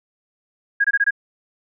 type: tone bursts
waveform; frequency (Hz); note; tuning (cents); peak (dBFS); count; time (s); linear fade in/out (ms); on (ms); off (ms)
sine; 1639; G#6; -23; -13; 5; 0.8-1.108; 10; 44; 22
effects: none